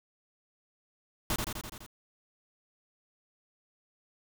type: noise with echo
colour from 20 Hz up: pink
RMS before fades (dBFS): -30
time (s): 1.3-1.36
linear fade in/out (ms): 2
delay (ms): 84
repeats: 6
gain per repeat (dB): -3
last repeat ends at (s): 1.864
effects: none